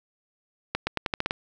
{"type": "accelerating click train", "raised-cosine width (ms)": 0.3, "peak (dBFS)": -9, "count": 8, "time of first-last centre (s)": [0.75, 1.309], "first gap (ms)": 120, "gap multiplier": 0.86, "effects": []}